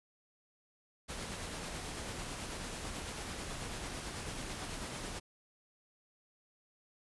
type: noise with tremolo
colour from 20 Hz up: pink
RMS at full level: -41 dBFS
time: 1.08-5.2 s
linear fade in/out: 20 ms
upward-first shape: sine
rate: 9.1 Hz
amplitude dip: 25%
effects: resampled to 24000 Hz